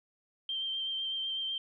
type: tone with vibrato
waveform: sine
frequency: 3146 Hz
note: G7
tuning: 6 cents sharp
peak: -32 dBFS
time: 0.49-1.58 s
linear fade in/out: 2 ms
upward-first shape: triangle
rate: 8 Hz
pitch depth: 21 cents each way
effects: none